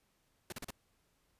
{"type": "noise bursts", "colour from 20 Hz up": "pink", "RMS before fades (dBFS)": -43, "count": 4, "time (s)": [0.5, 0.706], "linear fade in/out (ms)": 2, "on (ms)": 23, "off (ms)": 38, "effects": ["pink hiss -75 dBFS RMS until 1.39 s", "resampled to 32000 Hz"]}